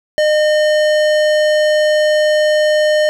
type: tone with tanh clipping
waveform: sine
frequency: 609 Hz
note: D#5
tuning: 37 cents flat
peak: -12 dBFS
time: 0.18-3.09 s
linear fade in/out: 0 ms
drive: 18 dB
effects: none

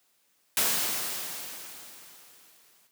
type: noise with exponential decay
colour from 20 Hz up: white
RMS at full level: -24 dBFS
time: 0.57-2.87 s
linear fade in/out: 1 ms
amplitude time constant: 500 ms
effects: white hiss -69 dBFS RMS until 2.91 s + high-pass 150 Hz 12 dB/octave

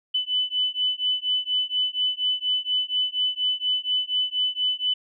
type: beating tone pair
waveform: sine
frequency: 3000 / 3004.2 Hz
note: F#7 / F#7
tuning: +23 / +26 cents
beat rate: 4.2 Hz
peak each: -25 dBFS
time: 0.14-4.94 s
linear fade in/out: 10 ms
effects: none

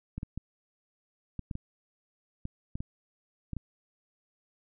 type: clicks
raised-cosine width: 5 ms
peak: -23 dBFS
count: 11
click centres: 0.18 / 0.231 / 0.376 / 1.393 / 1.512 / 1.554 / 2.454 / 2.755 / 2.805 / 3.533 / 3.567 s
effects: none

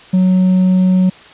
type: tone with hard clipping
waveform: triangle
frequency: 185 Hz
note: F#3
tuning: in tune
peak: -7 dBFS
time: 0.13-1.1 s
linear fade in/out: 10 ms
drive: 1 dB
effects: white hiss -39 dBFS RMS until 1.33 s + resampled to 8000 Hz

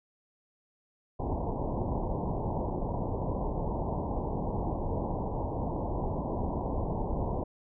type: low-pass noise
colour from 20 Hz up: pink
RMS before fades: -32 dBFS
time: 1.19-7.44 s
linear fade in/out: 10 ms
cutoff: 1000 Hz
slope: 96 dB/octave
effects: none

